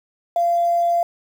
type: tone with quantisation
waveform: sine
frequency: 689 Hz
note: F5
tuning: 24 cents flat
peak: -15 dBFS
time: 0.36-1.03 s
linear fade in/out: 2 ms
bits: 7
effects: none